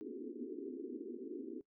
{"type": "band-pass noise", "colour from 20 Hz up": "pink", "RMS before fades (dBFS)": -45, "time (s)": [0.01, 1.61], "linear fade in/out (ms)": 0, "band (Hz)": [240, 430], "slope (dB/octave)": 96, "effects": ["noise-tail reverb RT60 0.1 s tail -20 dB re dry"]}